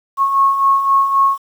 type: beating tone pair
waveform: sine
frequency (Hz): 1092 / 1095.8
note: C#6 / C#6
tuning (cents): -26 / -20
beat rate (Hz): 3.8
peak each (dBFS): -19 / -11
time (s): 0.17-1.38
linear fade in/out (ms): 50
effects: 7-bit